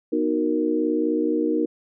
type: chord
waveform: sine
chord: B major seventh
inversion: none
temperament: equal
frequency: 246.9 / 311.1 / 370 / 466.2 Hz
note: B3 / D#4 / F#4 / A#4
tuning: 0 / 0 / 0 / 0 cents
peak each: -28 / -22 / -28 / -25 dBFS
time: 0.12-1.66 s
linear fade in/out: 10 ms
effects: none